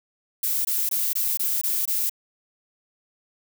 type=noise bursts; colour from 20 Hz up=violet; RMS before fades=-24 dBFS; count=7; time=0.43-2.096 s; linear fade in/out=5 ms; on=220 ms; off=21 ms; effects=none